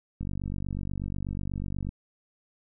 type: click train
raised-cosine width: 5 ms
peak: -21 dBFS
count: 82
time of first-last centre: 0.21-1.89 s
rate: 48.2 Hz
effects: none